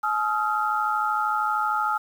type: tone cluster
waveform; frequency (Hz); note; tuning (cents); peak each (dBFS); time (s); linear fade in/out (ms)
sine; 851 / 1263 / 1376; G#5 / D#6 / F6; +42 / +26 / -26; -26 / -26 / -26; 0.03-1.98; 10
effects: 8-bit